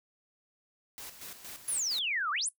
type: noise with tremolo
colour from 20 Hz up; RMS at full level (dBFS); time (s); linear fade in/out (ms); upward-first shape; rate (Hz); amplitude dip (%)
white; -44; 0.98-1.99; 0; square; 4.3; 60
type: exponential two-way sweep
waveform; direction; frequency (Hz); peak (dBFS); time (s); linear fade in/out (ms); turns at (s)
sine; down then up; 11175 to 1125 to 11175; -29; 1.68-2.49; 5; 2.31
effects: noise-tail reverb RT60 0.1 s tail -17 dB re dry